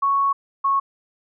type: tone pair in turn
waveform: sine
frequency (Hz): 1108.7 / 1099.8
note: C#6 / C#6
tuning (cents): 0 / -14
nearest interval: unison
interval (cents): 14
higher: first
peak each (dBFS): -16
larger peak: neither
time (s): 0.02-0.33 / 0.64-0.8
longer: first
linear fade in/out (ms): 10
effects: none